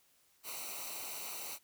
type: noise with comb filter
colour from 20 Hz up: white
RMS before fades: -43 dBFS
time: 0.43-1.59 s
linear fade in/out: 50 ms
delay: 0.59 ms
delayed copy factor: -0.8
effects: white hiss -70 dBFS RMS until 1.63 s